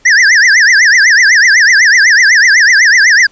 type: tone with vibrato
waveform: square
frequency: 1799 Hz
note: A6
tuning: 38 cents sharp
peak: -4 dBFS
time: 0.05-3.27 s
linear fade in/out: 10 ms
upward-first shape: triangle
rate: 8 Hz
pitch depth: 270 cents each way
effects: pink hiss -47 dBFS RMS until 3.31 s + resampled to 16000 Hz